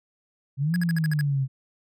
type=exponential two-way sweep; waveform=sine; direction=up then down; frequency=130.81 to 177.9 to 130.81 Hz; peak=-21 dBFS; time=0.57-1.48 s; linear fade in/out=50 ms; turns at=0.76 s
type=tone bursts; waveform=square; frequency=1661.2 Hz; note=G#6; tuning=in tune; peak=-30 dBFS; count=7; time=0.74-1.21 s; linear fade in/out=0 ms; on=20 ms; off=55 ms
effects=none